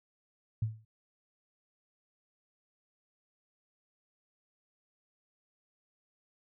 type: tone with exponential decay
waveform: sine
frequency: 110 Hz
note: A2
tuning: in tune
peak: -25 dBFS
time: 0.62-0.85 s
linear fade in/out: 5 ms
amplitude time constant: 50 ms
effects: none